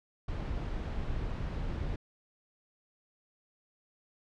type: noise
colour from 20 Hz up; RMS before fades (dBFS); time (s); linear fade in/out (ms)
brown; -35; 0.28-1.96; 5
effects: low-pass 4000 Hz 12 dB/octave